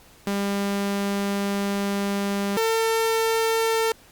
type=tone pair in turn; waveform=sawtooth; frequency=200 / 450.3 Hz; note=G3 / A4; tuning=+35 / +40 cents; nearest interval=octave + major second; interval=1405 cents; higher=second; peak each=-19 / -16 dBFS; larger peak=second; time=0.27-2.57 / 2.57-3.92 s; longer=first; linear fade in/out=2 ms; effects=pink hiss -52 dBFS RMS until 4.11 s + Opus 48 kbps